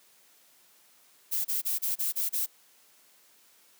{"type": "noise bursts", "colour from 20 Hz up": "violet", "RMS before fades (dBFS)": -29, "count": 7, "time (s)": [1.31, 2.464], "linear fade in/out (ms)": 20, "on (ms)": 140, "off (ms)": 29, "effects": ["white hiss -61 dBFS RMS until 3.79 s", "high-pass 200 Hz 12 dB/octave"]}